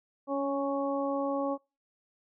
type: harmonic tone with a mistuned harmonic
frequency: 277.2 Hz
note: C#4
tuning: in tune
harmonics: 1 / 2 / 3 / 4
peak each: -32 / -31 / -37 / -37 dBFS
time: 0.27-1.58 s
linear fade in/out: 50 ms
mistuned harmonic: 1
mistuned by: +15 cents
effects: noise-tail reverb RT60 0.3 s tail -25 dB re dry